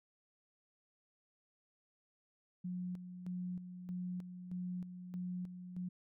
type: tone with tremolo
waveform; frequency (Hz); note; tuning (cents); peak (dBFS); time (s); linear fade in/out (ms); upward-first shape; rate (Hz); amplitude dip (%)
sine; 180.3; F#3; -45; -38; 2.64-5.89; 10; square; 1.6; 60
effects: none